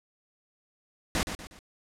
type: noise with echo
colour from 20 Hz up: pink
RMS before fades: -27 dBFS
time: 1.15-1.23 s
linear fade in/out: 0 ms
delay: 120 ms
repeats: 3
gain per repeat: -8 dB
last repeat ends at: 1.59 s
effects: low-pass 9000 Hz 12 dB/octave